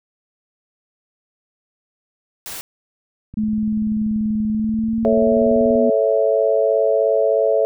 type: noise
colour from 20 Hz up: white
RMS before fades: -31 dBFS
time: 2.46-2.61 s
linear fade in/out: 0 ms
type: click train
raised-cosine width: 5 ms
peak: -23 dBFS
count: 51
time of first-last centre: 3.34-5.755 s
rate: 20.7 Hz
type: tone with pitch glide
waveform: sine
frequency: 215.2 to 240.2 Hz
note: A3 to B3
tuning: -38 to -48 cents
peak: -17 dBFS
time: 3.37-5.9 s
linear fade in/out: 5 ms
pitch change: +190 cents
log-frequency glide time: 4.49-5.67 s
type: chord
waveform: sine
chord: A major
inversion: none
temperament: equal with one note detuned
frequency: 440 / 556.3 / 659.3 Hz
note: A4 / C#5 / E5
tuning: 0 / +6 / 0 cents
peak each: -18 dBFS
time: 5.05-7.65 s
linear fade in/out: 0 ms
effects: none

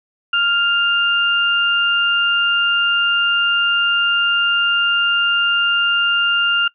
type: tone pair together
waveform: sine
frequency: 1400 / 2800 Hz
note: F6 / F7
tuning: +4 / +4 cents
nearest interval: octave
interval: 1200 cents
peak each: -16 dBFS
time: 0.33-6.68 s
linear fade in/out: 5 ms
effects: noise-tail reverb RT60 0.1 s tail -22 dB re dry

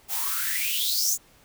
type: noise with high-pass filter sweep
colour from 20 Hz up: blue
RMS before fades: -26 dBFS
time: 0.08-1.18 s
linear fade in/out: 50 ms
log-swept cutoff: 730 to 7200 Hz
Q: 7.9
effects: pink hiss -57 dBFS RMS until 1.44 s

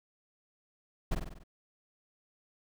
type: noise with echo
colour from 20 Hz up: brown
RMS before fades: -28 dBFS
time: 1.11-1.15 s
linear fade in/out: 10 ms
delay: 48 ms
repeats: 6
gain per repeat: -4 dB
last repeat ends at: 1.438 s
effects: none

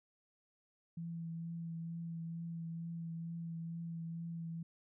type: tone with vibrato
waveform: sine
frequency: 166.5 Hz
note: E3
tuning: 18 cents sharp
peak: -40 dBFS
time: 0.97-4.63 s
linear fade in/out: 5 ms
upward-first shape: triangle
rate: 2.2 Hz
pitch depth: 19 cents each way
effects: none

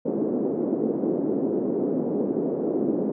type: band-pass noise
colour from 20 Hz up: white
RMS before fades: -25 dBFS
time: 0.05-3.12 s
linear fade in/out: 10 ms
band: 220 to 410 Hz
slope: 24 dB/octave
effects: none

